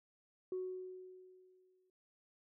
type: tone with exponential decay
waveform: sine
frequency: 370 Hz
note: F#4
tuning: in tune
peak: -35 dBFS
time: 0.52-1.9 s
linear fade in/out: 2 ms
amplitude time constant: 300 ms
effects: tanh soft clip ceiling -33 dBFS